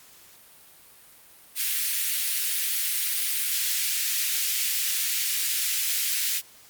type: high-pass noise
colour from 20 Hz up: white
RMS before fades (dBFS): -26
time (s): 1.55-6.42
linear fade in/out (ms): 50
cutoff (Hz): 1900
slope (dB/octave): 24
effects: white hiss -52 dBFS RMS until 6.69 s + Opus 48 kbps